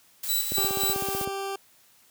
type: noise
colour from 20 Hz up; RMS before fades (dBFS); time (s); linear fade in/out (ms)
blue; -33; 0.23-1.25; 5
type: tone with tremolo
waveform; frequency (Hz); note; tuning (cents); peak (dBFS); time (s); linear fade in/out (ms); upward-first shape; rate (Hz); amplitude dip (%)
10% pulse; 3951; B7; 0; -16; 0.28-0.94; 20; square; 3.8; 60
type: click train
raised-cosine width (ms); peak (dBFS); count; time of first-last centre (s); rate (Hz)
2; -20; 13; 0.52-1.275; 15.9
type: tone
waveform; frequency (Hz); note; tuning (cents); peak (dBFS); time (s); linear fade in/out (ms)
20% pulse; 392; G4; 0; -25; 0.57-1.56; 5
effects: white hiss -59 dBFS RMS until 2.1 s + high-pass 60 Hz 12 dB/octave